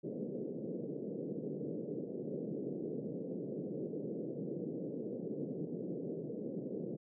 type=band-pass noise; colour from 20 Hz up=white; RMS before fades=-41 dBFS; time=0.03-6.97 s; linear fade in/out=20 ms; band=140 to 490 Hz; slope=48 dB/octave; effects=none